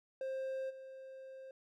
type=tone with level steps; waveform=triangle; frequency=529 Hz; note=C5; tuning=19 cents sharp; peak=-35 / -46 dBFS; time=0.21-1.51 s; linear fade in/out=2 ms; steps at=0.69 s; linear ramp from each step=20 ms; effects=none